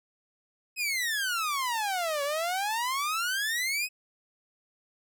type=exponential two-way sweep; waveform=sawtooth; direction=down then up; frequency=2572 to 557 to 2572 Hz; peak=-24 dBFS; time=0.76-3.89 s; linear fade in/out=50 ms; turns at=2.23 s; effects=none